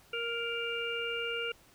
harmonic tone, 467.2 Hz, A#4, 4 cents sharp, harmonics 1 / 3 / 5 / 6, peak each -37 / -38 / -40 / -37 dBFS, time 0.13-1.52 s, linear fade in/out 5 ms, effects pink hiss -61 dBFS RMS until 1.74 s

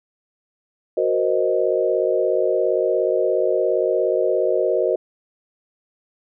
sine chord, C half-diminished seventh, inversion second, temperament equal, 370 / 466.2 / 523.3 / 622.3 Hz, Gb4 / Bb4 / C5 / Eb5, 0 / 0 / 0 / 0 cents, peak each -22 dBFS, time 0.97-4.96 s, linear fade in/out 5 ms, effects none

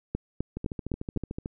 two click trains, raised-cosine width 3 ms, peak -20 / -15 dBFS, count 13 / 5, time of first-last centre 0.57-1.459 / 0.15-1.173 s, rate 13.5 / 3.91 Hz, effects none

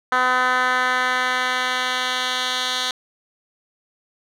10% pulse tone with band-pass filter sweep, 253.3 Hz, B3, 44 cents sharp, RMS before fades -21 dBFS, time 0.12-2.91 s, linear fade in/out 2 ms, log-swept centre 1400 to 3700 Hz, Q 1.6, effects none

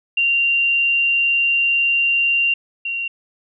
sine tone pair in turn, 2771 / 2757 Hz, F7 / F7, -14 / -23 cents, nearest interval unison, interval 9 cents, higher first, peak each -14 / -21 dBFS, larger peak first, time 0.17-2.54 / 2.85-3.08 s, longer first, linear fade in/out 5 ms, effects none

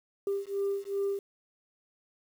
sine beating tone pair, 396 / 398.6 Hz, G4 / G4, +18 / +29 cents, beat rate 2.6 Hz, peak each -31 / -31 dBFS, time 0.27-1.19 s, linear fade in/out 2 ms, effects tanh soft clip ceiling -24 dBFS + 9-bit

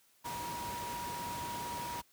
sine tone in noise, 956 Hz, A#5, 43 cents sharp, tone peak -39 dBFS, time 0.24-2.02 s, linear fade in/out 20 ms, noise pink, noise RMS -43 dBFS, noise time 0.24-2.02 s, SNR +1 dB, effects white hiss -68 dBFS RMS until 2.12 s + high-pass 80 Hz 12 dB/octave

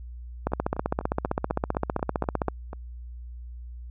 two click trains, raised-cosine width 1 ms, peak -22 / -10 dBFS, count 10 / 32, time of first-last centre 0.52-2.731 / 0.47-2.483 s, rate 4.07 / 15.4 Hz, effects added 60 Hz sine -37 dBFS peak until 3.9 s

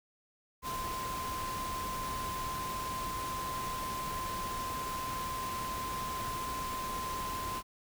sine tone in noise, 1036 Hz, C6, 17 cents flat, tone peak -36 dBFS, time 0.62-7.63 s, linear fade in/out 50 ms, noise pink, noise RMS -41 dBFS, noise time 0.62-7.63 s, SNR +2 dB, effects none

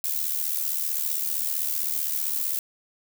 violet noise with amplitude modulation, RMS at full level -24 dBFS, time 0.04-2.59 s, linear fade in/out 2 ms, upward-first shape sine, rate 75.5 Hz, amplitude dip 70%, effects none

